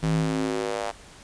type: tone with high-pass filter sweep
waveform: square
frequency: 53.3 Hz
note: G#1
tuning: 46 cents sharp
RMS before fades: -26 dBFS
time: 0.02-0.92 s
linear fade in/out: 20 ms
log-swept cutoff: 120 to 710 Hz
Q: 2.6
effects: pink hiss -48 dBFS RMS until 1.23 s + resampled to 22050 Hz